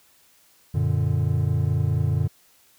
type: chord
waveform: triangle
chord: Gb augmented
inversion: none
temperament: equal with one note detuned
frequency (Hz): 92.5 / 116.95 / 146.83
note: Gb2 / Bb2 / D3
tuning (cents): 0 / +6 / 0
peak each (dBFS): -22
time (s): 0.74-2.28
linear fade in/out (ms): 10
effects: white hiss -58 dBFS RMS until 2.78 s